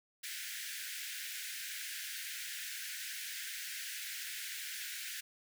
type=high-pass noise; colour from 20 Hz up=pink; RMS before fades=-43 dBFS; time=0.23-5.21 s; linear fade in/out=10 ms; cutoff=1500 Hz; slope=96 dB/octave; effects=none